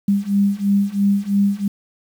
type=beating tone pair; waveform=sine; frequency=198.6 / 201.6 Hz; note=G3 / G3; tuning=+23 / +49 cents; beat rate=3 Hz; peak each=-18 / -17 dBFS; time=0.08-1.68 s; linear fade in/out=5 ms; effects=7-bit